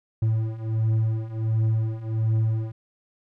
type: beating tone pair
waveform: triangle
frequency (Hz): 110 / 111.4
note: A2 / A2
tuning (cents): 0 / +22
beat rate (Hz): 1.4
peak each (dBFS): -24 / -21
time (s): 0.22-2.72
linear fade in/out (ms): 5
effects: none